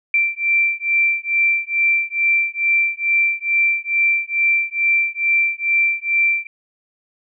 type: beating tone pair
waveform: sine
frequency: 2349 / 2351.3 Hz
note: D7 / D7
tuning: 0 / +1 cents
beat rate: 2.3 Hz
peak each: -18 dBFS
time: 0.14-6.47 s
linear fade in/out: 2 ms
effects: none